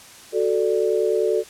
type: chord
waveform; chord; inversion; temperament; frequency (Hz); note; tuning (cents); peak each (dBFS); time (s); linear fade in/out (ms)
sine; D major; first; equal; 370 / 440 / 587.3; F#4 / A4 / D5; 0 / 0 / 0; -22 / -20 / -25; 0.32-1.44; 50
effects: white hiss -44 dBFS RMS until 1.49 s + low-pass 10000 Hz 12 dB/octave